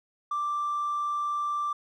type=tone with hard clipping; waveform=sine; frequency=1176 Hz; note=D6; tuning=2 cents sharp; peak=-27 dBFS; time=0.31-1.73 s; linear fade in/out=5 ms; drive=1 dB; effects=none